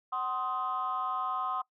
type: chord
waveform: sine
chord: C diminished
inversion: second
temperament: just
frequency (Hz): 753.5 / 1046.5 / 1255.8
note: Gb5 / C6 / Eb6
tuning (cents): +31 / 0 / +16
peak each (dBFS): -36 / -33 / -33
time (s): 0.12-1.62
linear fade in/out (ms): 10
effects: noise-tail reverb RT60 0.1 s tail -21 dB re dry + tanh soft clip ceiling -23 dBFS